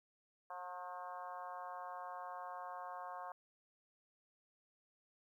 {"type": "harmonic tone with a mistuned harmonic", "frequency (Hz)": 180, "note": "F#3", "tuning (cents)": -47, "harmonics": [3, 4, 5, 6, 7, 8, 9], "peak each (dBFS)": [-55, -49, -51, -49, -56, -62, -60], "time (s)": [0.5, 3.32], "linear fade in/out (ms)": 2, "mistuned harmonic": 9, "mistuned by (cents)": -28, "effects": ["13-bit"]}